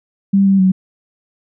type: tone with pitch steps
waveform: sine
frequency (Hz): 196.7 / 194.6 / 187.5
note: G3 / G3 / F#3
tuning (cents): +6 / -12 / +23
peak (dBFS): -8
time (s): 0.33-0.72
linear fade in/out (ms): 10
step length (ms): 130
effects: none